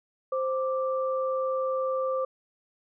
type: tone pair together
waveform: sine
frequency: 523.3 / 1174.8 Hz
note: C5 / D6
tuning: 0 / 0 cents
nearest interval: octave + major second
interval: 1400 cents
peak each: -26 / -32 dBFS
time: 0.32-2.25 s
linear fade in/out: 5 ms
effects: none